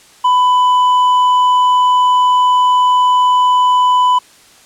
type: tone with hard clipping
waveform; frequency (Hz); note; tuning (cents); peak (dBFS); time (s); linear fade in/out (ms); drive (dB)
sine; 998; B5; +18; -9; 0.24-4.19; 10; 4
effects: white hiss -44 dBFS RMS until 4.65 s + low-pass 9000 Hz 12 dB/octave